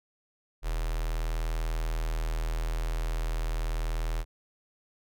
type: tone with notch filter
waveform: square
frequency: 40.18 Hz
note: E1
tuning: 44 cents flat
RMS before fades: -30 dBFS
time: 0.62-4.25 s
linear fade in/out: 50 ms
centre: 190 Hz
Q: 0.57
effects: none